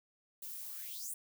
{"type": "noise with high-pass filter sweep", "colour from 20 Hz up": "violet", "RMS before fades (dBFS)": -44, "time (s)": [0.42, 1.14], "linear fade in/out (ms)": 5, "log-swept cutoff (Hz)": [210, 9800], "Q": 5.7, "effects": []}